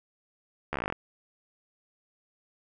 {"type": "slowing click train", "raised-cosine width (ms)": 0.5, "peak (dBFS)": -15, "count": 12, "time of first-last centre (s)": [0.73, 0.925], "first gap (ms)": 13, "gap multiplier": 1.06, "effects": []}